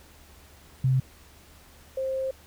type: tone pair in turn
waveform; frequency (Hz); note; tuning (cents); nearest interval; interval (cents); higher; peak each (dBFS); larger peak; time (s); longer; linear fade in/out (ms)
sine; 130.81 / 528.9; C3 / C5; 0 / +19; 2 octaves; 2419; second; -19 / -26; first; 0.84-1 / 1.97-2.31; second; 5
effects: added 73 Hz sine -54 dBFS peak until 2.46 s + pink hiss -54 dBFS RMS until 2.46 s